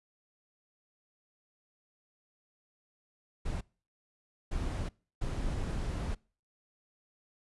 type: noise bursts at uneven times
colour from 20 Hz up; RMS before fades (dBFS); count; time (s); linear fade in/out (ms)
brown; -34; 3; 3.45-3.61 / 4.51-4.89 / 5.21-6.15; 10
effects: noise-tail reverb RT60 0.4 s tail -25 dB re dry + resampled to 24000 Hz